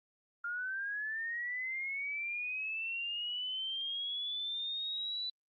sine linear sweep, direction up, 1396.9 to 3987 Hz, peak -35 dBFS, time 0.44-5.3 s, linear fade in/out 5 ms, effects Opus 24 kbps

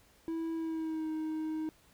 triangle tone with pitch glide, 327.2 to 313.7 Hz, E4 to D#4, -13 to +14 cents, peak -31 dBFS, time 0.28-1.69 s, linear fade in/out 0 ms, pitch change -73 cents, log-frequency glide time 0.54-1.1 s, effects pink hiss -64 dBFS RMS until 1.93 s

